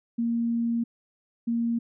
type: tone pair in turn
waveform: sine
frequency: 233.1 / 233.1 Hz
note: A#3 / A#3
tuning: 0 / 0 cents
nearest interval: unison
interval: 0 cents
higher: neither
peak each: -23 dBFS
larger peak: neither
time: 0.18-0.84 / 1.47-1.79 s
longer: first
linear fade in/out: 10 ms
effects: none